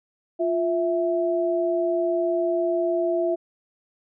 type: tone pair together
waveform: sine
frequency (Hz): 349.2 / 659.2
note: F4 / E5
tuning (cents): 0 / 0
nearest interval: major seventh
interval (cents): 1100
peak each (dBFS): -23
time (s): 0.39-3.36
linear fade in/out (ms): 20
effects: none